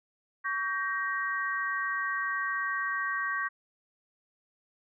sine chord, G diminished, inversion second, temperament just, 1128.9 / 1568 / 1881.6 Hz, Db6 / G6 / Bb6, +31 / 0 / +16 cents, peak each -33 dBFS, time 0.44-3.49 s, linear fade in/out 20 ms, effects none

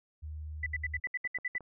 sine tone, 76.6 Hz, D#2, 27 cents flat, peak -38 dBFS, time 0.22-1 s, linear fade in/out 20 ms
sine tone bursts, 1989 Hz, B6, 12 cents sharp, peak -30 dBFS, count 10, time 0.63-1.582 s, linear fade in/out 5 ms, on 34 ms, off 68 ms
clicks, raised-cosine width 1 ms, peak -36 dBFS, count 5, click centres 1.071 / 1.251 / 1.386 / 1.553 / 1.607 s
effects none

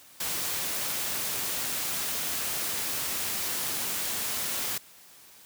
white noise, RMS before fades -31 dBFS, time 0.2-4.78 s, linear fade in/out 5 ms, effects white hiss -53 dBFS RMS until 5.45 s + high-pass 60 Hz 12 dB/octave

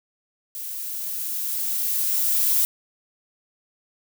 violet noise with level ramp, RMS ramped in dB -33 to -19 dBFS, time 0.55-2.65 s, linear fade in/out 0 ms, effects none

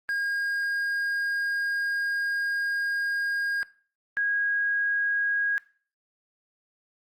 triangle / sine tone pair in turn, 1625 / 1642 Hz, G#6 / G#6, -38 / -20 cents, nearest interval unison, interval 18 cents, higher second, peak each -23 dBFS, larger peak neither, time 0.09-3.63 / 4.17-5.58 s, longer first, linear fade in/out 0 ms, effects noise-tail reverb RT60 0.4 s tail -19 dB re dry + Opus 24 kbps

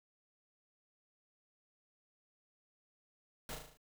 pink noise with echo, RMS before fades -44 dBFS, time 3.49-3.55 s, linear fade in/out 2 ms, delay 37 ms, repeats 6, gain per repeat -4 dB, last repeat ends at 3.772 s, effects none

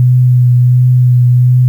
sine tone with vibrato, 124.5 Hz, B2, 14 cents sharp, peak -4 dBFS, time 0-1.68 s, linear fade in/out 0 ms, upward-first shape triangle, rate 1.4 Hz, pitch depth 22 cents each way, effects 7-bit

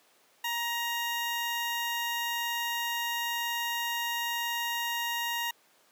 10% pulse tone with notch filter, 941 Hz, A#5, 16 cents sharp, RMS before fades -32 dBFS, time 0.44-5.51 s, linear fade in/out 5 ms, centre 4800 Hz, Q 1.5, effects pink hiss -63 dBFS RMS until 5.91 s + high-pass 400 Hz 12 dB/octave

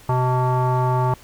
square tone with low-pass filter, 126.7 Hz, B2, 45 cents sharp, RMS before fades -19 dBFS, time 0.09-1.14 s, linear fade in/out 2 ms, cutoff 990 Hz, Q 9.3, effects pink hiss -47 dBFS RMS until 1.23 s

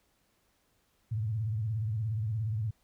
sine tone with vibrato, 109.3 Hz, A2, 11 cents flat, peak -29 dBFS, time 1.11-2.71 s, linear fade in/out 10 ms, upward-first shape sine, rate 17 Hz, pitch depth 130 cents each way, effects pink hiss -72 dBFS RMS until 2.83 s

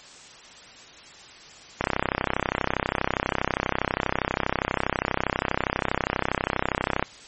click train, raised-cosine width 0.5 ms, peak -6 dBFS, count 170, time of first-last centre 1.81-7.026 s, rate 32.4 Hz, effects white hiss -46 dBFS RMS until 7.27 s + MP3 32 kbps

